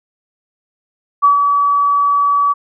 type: tone with ADSR envelope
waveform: sine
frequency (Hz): 1143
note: D6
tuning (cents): -47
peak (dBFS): -5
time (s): 1.22-2.54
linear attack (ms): 24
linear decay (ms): 120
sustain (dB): -5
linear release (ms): 24
effects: none